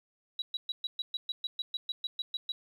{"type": "tone bursts", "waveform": "sine", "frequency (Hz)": 3896, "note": "B7", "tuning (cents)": -24, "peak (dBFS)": -31, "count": 15, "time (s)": [0.39, 2.52], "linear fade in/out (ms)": 2, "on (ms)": 30, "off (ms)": 120, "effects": ["10-bit"]}